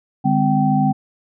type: tone cluster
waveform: sine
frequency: 148.8 / 202.6 / 257.2 / 773 Hz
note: D3 / G#3 / C4 / G5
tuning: +23 / -43 / -30 / -24 cents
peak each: -19 dBFS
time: 0.24-0.93 s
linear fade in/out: 20 ms
effects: none